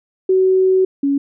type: tone pair in turn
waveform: sine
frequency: 376 / 279.7 Hz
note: F#4 / C#4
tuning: +28 / +16 cents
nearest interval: perfect fourth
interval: 512 cents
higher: first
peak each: -10 / -13 dBFS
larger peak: first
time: 0.29-0.85 / 1.03-1.18 s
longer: first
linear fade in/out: 5 ms
effects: none